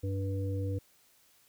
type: harmonic tone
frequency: 97.3 Hz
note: G2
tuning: 12 cents flat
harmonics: 1 / 3 / 5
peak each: -31 / -40 / -40 dBFS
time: 0.03-0.79 s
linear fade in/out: 10 ms
effects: white hiss -65 dBFS RMS until 1.48 s